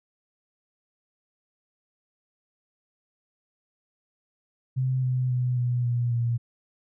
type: tone with pitch steps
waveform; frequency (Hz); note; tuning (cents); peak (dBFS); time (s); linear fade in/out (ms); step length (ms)
sine; 129.7 / 127.32 / 124.99 / 122.7 / 120.46 / 118.25; C3 / C3 / B2 / B2 / B2 / A#2; -15 / -47 / +21 / -11 / -43 / +25; -22; 4.76-6.38; 20; 270
effects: none